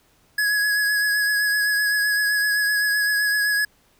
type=tone with vibrato; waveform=square; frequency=1677 Hz; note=G#6; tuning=16 cents sharp; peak=-19 dBFS; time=0.38-3.65 s; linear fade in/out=5 ms; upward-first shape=triangle; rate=7.8 Hz; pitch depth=28 cents each way; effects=pink hiss -60 dBFS RMS until 3.99 s